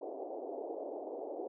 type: band-pass noise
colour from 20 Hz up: pink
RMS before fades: -42 dBFS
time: 0.01-1.48 s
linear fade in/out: 10 ms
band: 320 to 740 Hz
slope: 48 dB/octave
effects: none